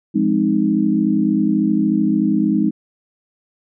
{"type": "chord", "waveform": "sine", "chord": "F minor seventh", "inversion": "none", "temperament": "equal", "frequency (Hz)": [174.61, 207.7, 261.6, 311.1], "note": ["F3", "Ab3", "C4", "Eb4"], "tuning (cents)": [0, 0, 0, 0], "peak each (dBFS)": [-23, -17, -21, -18], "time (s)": [0.14, 2.71], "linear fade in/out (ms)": 20, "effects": []}